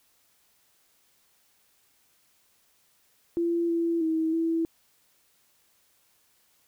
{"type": "tone with pitch steps", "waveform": "sine", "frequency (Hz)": [339.8, 335.7, 320.7, 328.8], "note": ["F4", "E4", "E4", "E4"], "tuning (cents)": [-47, 32, -48, -4], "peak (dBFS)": -23, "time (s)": [3.37, 4.65], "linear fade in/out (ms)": 0, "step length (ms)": 320, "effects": ["white hiss -66 dBFS RMS until 6.67 s"]}